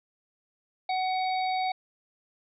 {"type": "harmonic tone with a mistuned harmonic", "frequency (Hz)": 747, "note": "F#5", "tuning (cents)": 16, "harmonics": [1, 3, 5, 6], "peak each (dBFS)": [-26, -36, -40, -42], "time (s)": [0.89, 1.72], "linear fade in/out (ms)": 5, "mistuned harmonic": 5, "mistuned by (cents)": 27, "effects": []}